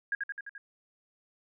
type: tone with echo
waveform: sine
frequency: 1632 Hz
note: G#6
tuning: 31 cents flat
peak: -27 dBFS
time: 0.12-0.15 s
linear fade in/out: 2 ms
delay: 86 ms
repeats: 5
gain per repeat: -3 dB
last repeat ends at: 0.58 s
effects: none